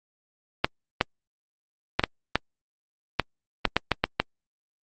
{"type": "clicks", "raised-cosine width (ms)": 0.3, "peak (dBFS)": -3, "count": 11, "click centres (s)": [0.645, 1.011, 1.995, 2.038, 2.356, 3.197, 3.653, 3.766, 3.917, 4.04, 4.2], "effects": ["Opus 32 kbps"]}